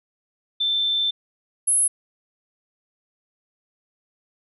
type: tone pair in turn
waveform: sine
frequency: 3548 / 10632 Hz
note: A7 / E9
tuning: +14 / +14 cents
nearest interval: octave + perfect fifth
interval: 1900 cents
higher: second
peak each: -19 / -16 dBFS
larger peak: second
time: 0.6-1.11 / 1.67-1.88 s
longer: first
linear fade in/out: 10 ms
effects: none

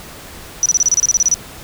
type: tone bursts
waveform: sine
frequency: 5900 Hz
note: F#8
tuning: 6 cents flat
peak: -9 dBFS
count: 13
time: 0.63-1.341 s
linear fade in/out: 0 ms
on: 27 ms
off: 30 ms
effects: pink hiss -35 dBFS RMS until 1.63 s

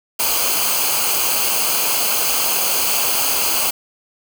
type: noise with comb filter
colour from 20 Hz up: white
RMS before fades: -18 dBFS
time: 0.19-3.71 s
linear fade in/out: 10 ms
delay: 0.54 ms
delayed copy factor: -0.7
effects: none

